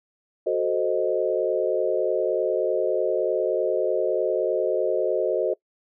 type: chord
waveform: sine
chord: F# diminished seventh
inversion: none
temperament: equal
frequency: 370 / 440 / 523.3 / 622.3 Hz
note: F#4 / A4 / C5 / Eb5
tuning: 0 / 0 / 0 / 0 cents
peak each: -26 dBFS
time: 0.46-5.54 s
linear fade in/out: 10 ms
effects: noise-tail reverb RT60 0.1 s tail -23 dB re dry